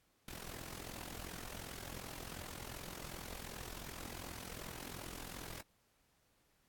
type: noise with amplitude modulation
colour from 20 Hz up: pink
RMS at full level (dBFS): -45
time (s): 0.28-5.61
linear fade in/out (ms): 2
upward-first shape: sine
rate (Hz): 42.7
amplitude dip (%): 80
effects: pink hiss -75 dBFS RMS until 6.68 s + AAC 64 kbps